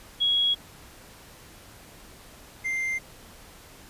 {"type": "tone pair in turn", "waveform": ["sine", "triangle"], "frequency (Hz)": [3322, 2093], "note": ["G#7", "C7"], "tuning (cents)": [0, 0], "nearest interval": "minor sixth", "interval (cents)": 800, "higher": "first", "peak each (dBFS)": [-20, -24], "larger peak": "first", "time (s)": [[0.2, 0.55], [2.64, 2.99]], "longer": "neither", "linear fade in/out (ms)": 20, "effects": ["pink hiss -49 dBFS RMS until 3.89 s", "resampled to 32000 Hz"]}